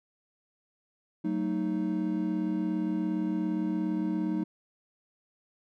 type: chord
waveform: triangle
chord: D# diminished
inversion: first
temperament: just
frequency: 186.68 / 224 / 311.1 Hz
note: F#3 / A3 / D#4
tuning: +16 / +31 / 0 cents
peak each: -30 / -32 / -28 dBFS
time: 1.24-4.44 s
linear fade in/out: 10 ms
effects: none